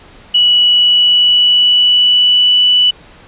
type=tone with pitch glide; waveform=sine; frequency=2939 to 2968 Hz; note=F#7 to F#7; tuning=-12 to +5 cents; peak=-6 dBFS; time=0.34-2.91 s; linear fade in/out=10 ms; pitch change=+17 cents; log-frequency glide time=0.66-2.66 s; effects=pink hiss -40 dBFS RMS until 3.27 s + resampled to 8000 Hz